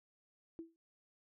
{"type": "tone with exponential decay", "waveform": "sine", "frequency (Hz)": 329.6, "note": "E4", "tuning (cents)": 0, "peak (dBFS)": -40, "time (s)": [0.59, 0.76], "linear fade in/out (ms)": 0, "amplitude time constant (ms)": 36, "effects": []}